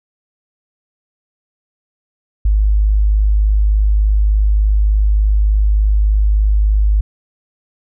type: tone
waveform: sine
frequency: 51.7 Hz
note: G#1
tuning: 7 cents flat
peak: -9 dBFS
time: 2.45-7.01 s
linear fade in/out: 5 ms
effects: none